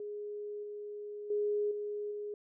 sine tone with level steps, 415.3 Hz, G#4, in tune, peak -38 / -40 / -29 / -35 / -37 dBFS, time 0-2.34 s, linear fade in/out 2 ms, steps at 0.63 / 1.3 / 1.71 / 2.11 s, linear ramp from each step 5 ms, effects none

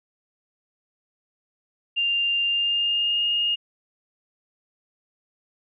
sine tone with pitch glide, 2794 to 2844 Hz, F7 to F7, 0 to +31 cents, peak -20 dBFS, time 1.96-3.56 s, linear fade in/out 20 ms, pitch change +31 cents, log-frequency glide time 2.45-3.24 s, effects none

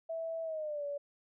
sine tone with pitch glide, 655 to 573.5 Hz, E5 to D5, -11 to -41 cents, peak -35 dBFS, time 0.09-0.98 s, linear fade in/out 10 ms, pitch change -230 cents, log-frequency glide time 0.43-0.85 s, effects none

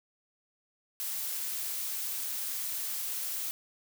blue noise, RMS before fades -35 dBFS, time 1-3.51 s, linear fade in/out 0 ms, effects none

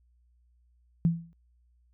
sine tone with exponential decay, 167.3 Hz, E3, 26 cents sharp, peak -17 dBFS, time 1.05-1.33 s, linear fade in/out 0 ms, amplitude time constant 59 ms, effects added 60 Hz sine -62 dBFS peak until 1.93 s

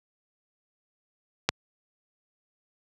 click, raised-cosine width 0.2 ms, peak -3 dBFS, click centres 1.49 s, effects high-pass 80 Hz 12 dB/octave

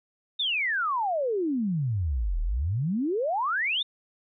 sine exponential two-way sweep, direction down then up, 3729 to 36.77 to 3729 Hz, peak -24 dBFS, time 0.39-3.83 s, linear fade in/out 10 ms, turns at 2.41 s, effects none

